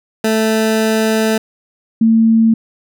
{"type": "tone pair in turn", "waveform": ["20% pulse", "sine"], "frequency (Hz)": [220, 225], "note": ["A3", "A3"], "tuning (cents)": [0, 39], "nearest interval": "unison", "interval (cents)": 39, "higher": "second", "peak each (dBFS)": -7, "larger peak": "neither", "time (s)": [[0.24, 1.38], [2.01, 2.54]], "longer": "first", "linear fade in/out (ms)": 5, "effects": []}